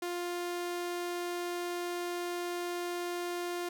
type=tone; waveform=sawtooth; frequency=350.9 Hz; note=F4; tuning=8 cents sharp; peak=-30 dBFS; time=0.02-3.69 s; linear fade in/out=5 ms; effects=none